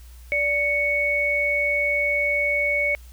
sine tone pair together, 583.3 / 2220 Hz, D5 / C#7, -12 / +2 cents, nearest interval octave + major seventh, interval 2314 cents, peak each -26 / -20 dBFS, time 0.32-2.95 s, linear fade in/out 0 ms, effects added 60 Hz sine -41 dBFS peak until 3.12 s + white hiss -54 dBFS RMS until 3.12 s

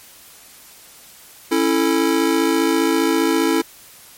square chord, A major, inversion first, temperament just, 275 / 330 / 440 Hz, C#4 / E4 / A4, -14 / +2 / 0 cents, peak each -21 / -18 / -22 dBFS, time 1.51-3.62 s, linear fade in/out 10 ms, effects white hiss -44 dBFS RMS until 4.17 s + MP3 64 kbps

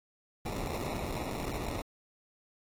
pink noise with sample-and-hold, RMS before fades -36 dBFS, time 0.45-1.82 s, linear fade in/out 5 ms, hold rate 1575 Hz, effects AAC 48 kbps

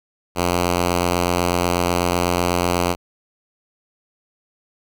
5% pulse tone, 88.1 Hz, F2, 16 cents sharp, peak -6 dBFS, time 0.35-2.96 s, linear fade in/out 50 ms, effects none

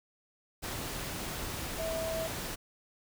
sine tone in noise, 650 Hz, E5, 24 cents flat, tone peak -33 dBFS, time 1.78-2.28 s, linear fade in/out 20 ms, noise pink, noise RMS -38 dBFS, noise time 0.62-2.56 s, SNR +2 dB, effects none

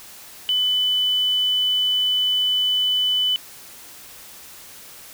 sine tone, 3000 Hz, F#7, 23 cents sharp, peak -17 dBFS, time 0.49-3.36 s, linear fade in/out 0 ms, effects white hiss -42 dBFS RMS until 5.13 s

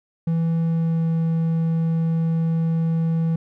triangle tone with pitch glide, 165 to 163.77 Hz, E3 to E3, +2 to -11 cents, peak -16 dBFS, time 0.27-3.36 s, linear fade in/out 5 ms, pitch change -13 cents, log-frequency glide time 0.6-1.09 s, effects none

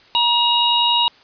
harmonic tone, 951 Hz, A#5, 34 cents sharp, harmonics 1 / 3 / 4, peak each -18 / -18 / -18 dBFS, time 0.15-1.08 s, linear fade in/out 0 ms, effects white hiss -49 dBFS RMS until 1.23 s + resampled to 11025 Hz

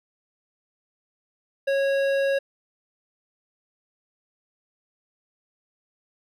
triangle tone with hard clipping, 550 Hz, C#5, 14 cents flat, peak -22 dBFS, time 1.67-2.39 s, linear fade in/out 10 ms, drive 16 dB, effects none

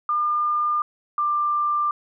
sine tone pair in turn, 1204 / 1187.4 Hz, D6 / D6, +43 / +19 cents, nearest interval unison, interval 24 cents, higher first, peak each -19 dBFS, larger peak neither, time 0.09-0.82 / 1.18-1.91 s, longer neither, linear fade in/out 2 ms, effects none

